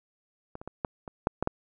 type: clicks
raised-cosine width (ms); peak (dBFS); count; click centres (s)
1; -25 / -28 / -23 / -14 / -25 / -9 / -13 / -12; 8; 0.554 / 0.615 / 0.676 / 0.848 / 1.078 / 1.271 / 1.426 / 1.474
effects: none